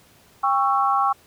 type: chord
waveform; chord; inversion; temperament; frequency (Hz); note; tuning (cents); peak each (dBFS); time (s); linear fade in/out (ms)
sine; C# diminished; second; just; 798.3 / 1108.7 / 1330.5; G5 / C#6 / E6; +31 / 0 / +16; -21 / -20 / -24; 0.43-1.13; 10
effects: pink hiss -54 dBFS RMS until 1.26 s + high-pass 60 Hz 12 dB/octave